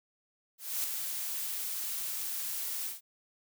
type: noise with ADSR envelope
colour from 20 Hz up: blue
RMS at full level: -31 dBFS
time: 0.58-3.01 s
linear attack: 260 ms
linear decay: 4 ms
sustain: -5 dB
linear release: 150 ms
effects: none